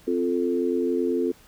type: chord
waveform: sine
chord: F major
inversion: second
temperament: equal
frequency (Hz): 261.6 / 349.2 / 440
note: C4 / F4 / A4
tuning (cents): 0 / 0 / 0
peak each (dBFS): -26 / -25 / -26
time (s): 0.07-1.32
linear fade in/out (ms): 10
effects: pink hiss -54 dBFS RMS until 1.47 s